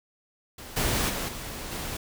pink noise with level steps, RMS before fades -42 / -26 / -31 / -37 / -34 dBFS, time 0.58-1.97 s, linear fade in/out 5 ms, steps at 0.76 / 1.09 / 1.28 / 1.71 s, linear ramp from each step 10 ms, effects none

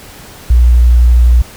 sine tone with vibrato, 60.1 Hz, B1, 46 cents flat, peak -3 dBFS, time 0.5-1.42 s, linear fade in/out 5 ms, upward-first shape sine, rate 12 Hz, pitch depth 15 cents each way, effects pink hiss -34 dBFS RMS until 1.56 s

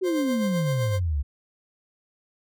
sine exponential sweep, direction down, 385 to 66.1 Hz, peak -22 dBFS, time 0.01-1.23 s, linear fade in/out 20 ms
40% pulse tone with tremolo, 523.3 Hz, C5, in tune, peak -26 dBFS, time 0.03-1 s, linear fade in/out 50 ms, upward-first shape sine, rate 7.8 Hz, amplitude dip 45%
effects none

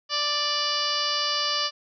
harmonic tone, 587.3 Hz, D5, in tune, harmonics 1 / 2 / 3 / 4 / 5 / 6 / 7 / 8 / 9 / 10, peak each -36 / -30 / -35 / -38 / -30 / -35 / -35 / -28 / -33 / -40 dBFS, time 0.09-1.71 s, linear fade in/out 50 ms, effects none

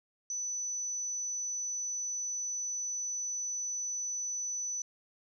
sine tone, 5980 Hz, F#8, 17 cents sharp, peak -33 dBFS, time 0.3-4.82 s, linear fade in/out 2 ms, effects none

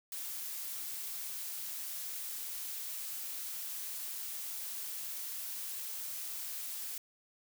blue noise, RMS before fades -41 dBFS, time 0.12-6.98 s, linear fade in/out 2 ms, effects none

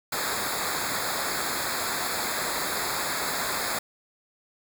pink noise with comb filter, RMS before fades -29 dBFS, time 0.12-3.79 s, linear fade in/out 5 ms, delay 0.34 ms, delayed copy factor -1, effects none

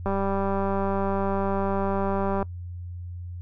click train, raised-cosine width 1 ms, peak -14 dBFS, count 465, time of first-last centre 0.06-2.427 s, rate 196 Hz, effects noise-tail reverb RT60 0.1 s tail -23 dB re dry + added 88 Hz sine -33 dBFS peak until 3.41 s

